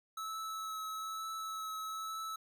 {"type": "tone with vibrato", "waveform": "square", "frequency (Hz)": 1300, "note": "E6", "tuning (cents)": -24, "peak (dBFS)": -39, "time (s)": [0.17, 2.36], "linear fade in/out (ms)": 5, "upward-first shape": "triangle", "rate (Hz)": 1.1, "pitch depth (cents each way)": 15, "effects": ["MP3 96 kbps"]}